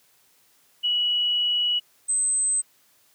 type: tone pair in turn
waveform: sine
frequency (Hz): 2930 / 8202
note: F#7 / C9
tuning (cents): -18 / -36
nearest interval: octave + tritone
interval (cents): 1782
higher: second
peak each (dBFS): -20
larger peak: neither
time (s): 0.83-1.8 / 2.08-2.62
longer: first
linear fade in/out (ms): 20
effects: white hiss -61 dBFS RMS until 3.14 s + high-pass 80 Hz 12 dB/octave